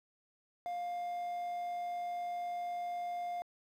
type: tone with quantisation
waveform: triangle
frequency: 704 Hz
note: F5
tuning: 14 cents sharp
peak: -34 dBFS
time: 0.66-3.42 s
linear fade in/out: 0 ms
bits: 9
effects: low-pass 9000 Hz 12 dB/octave